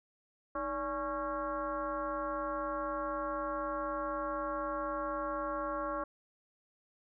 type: tone with frequency modulation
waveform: sine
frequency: 840 Hz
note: G#5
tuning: 19 cents sharp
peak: -33 dBFS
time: 0.55-6.04 s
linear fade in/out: 5 ms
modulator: 264 Hz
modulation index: 2
effects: none